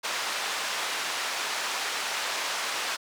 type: band-pass noise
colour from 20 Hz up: pink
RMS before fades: -31 dBFS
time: 0.03-2.97 s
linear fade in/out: 20 ms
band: 880 to 6600 Hz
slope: 12 dB/octave
effects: none